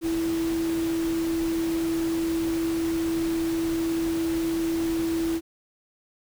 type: tone in noise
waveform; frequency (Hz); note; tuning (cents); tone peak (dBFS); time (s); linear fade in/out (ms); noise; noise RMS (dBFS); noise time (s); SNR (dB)
sine; 329.6; E4; 0; -23; 0.01-5.41; 50; pink; -37; 0.01-5.41; +11
effects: none